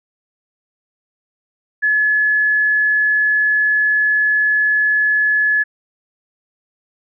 sine tone, 1708 Hz, G#6, 48 cents sharp, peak -12 dBFS, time 1.82-5.64 s, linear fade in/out 20 ms, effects none

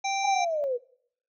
harmonic tone, 784 Hz, G5, in tune, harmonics 1 / 3 / 5 / 7 / 8, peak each -27 / -33 / -38 / -42 / -37 dBFS, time 0.04-0.45 s, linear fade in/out 10 ms
sine linear sweep, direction down, 837 to 472.2 Hz, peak -25 dBFS, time 0.23-0.78 s, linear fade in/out 20 ms
sine tone with exponential growth, 659.3 Hz, E5, in tune, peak -32 dBFS, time 0.44-0.64 s, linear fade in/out 0 ms, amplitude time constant 43 ms
effects noise-tail reverb RT60 0.6 s tail -22 dB re dry

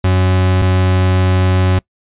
40% pulse tone pair in turn, 92.5 / 92.5 Hz, F#2 / F#2, 0 / 0 cents, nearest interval unison, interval 0 cents, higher neither, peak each -9 dBFS, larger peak neither, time 0.04-0.62 / 0.62-1.79 s, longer second, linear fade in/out 5 ms, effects noise-tail reverb RT60 0.1 s tail -24 dB re dry + resampled to 8000 Hz

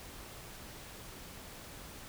silence, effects pink hiss -49 dBFS RMS until 2.08 s

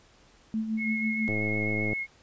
sine tone with tremolo, 220 Hz, A3, in tune, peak -25 dBFS, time 0.54-1.28 s, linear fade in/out 0 ms, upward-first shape sine, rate 6.1 Hz, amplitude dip 55%
sine tone with vibrato, 2173 Hz, C#7, 35 cents flat, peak -29 dBFS, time 0.77-2.07 s, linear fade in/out 50 ms, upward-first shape sine, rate 7.8 Hz, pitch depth 13 cents each way
click train, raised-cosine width 2 ms, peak -19 dBFS, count 69, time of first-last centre 1.29-1.932 s, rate 106 Hz
effects pink hiss -59 dBFS RMS until 2.22 s + resampled to 16000 Hz

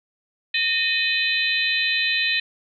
sine tone cluster, 1841 / 2514 / 3063 / 3560 / 3997 Hz, A#6 / D#7 / G7 / A7 / B7, -22 / +17 / -41 / +20 / +20 cents, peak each -25 / -23 / -29 / -29 / -25 dBFS, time 0.54-2.4 s, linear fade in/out 5 ms, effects none

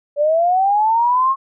sine linear sweep, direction up, 570 to 1089 Hz, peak -12 dBFS, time 0.16-1.36 s, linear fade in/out 50 ms, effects none

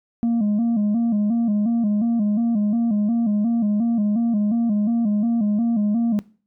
sine tone with vibrato, 220 Hz, A3, in tune, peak -14 dBFS, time 0.23-6.19 s, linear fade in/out 0 ms, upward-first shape square, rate 2.8 Hz, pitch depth 100 cents each way, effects noise-tail reverb RT60 0.4 s tail -22 dB re dry + tanh soft clip ceiling -16 dBFS

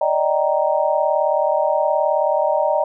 sine chord, Eb major seventh, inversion third, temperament just, 583.4 / 622.3 / 777.8 / 933.4 Hz, D5 / Eb5 / G5 / Bb5, -12 / 0 / -14 / +2 cents, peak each -20 / -19 / -23 / -22 dBFS, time 0.01-2.84 s, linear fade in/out 5 ms, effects none

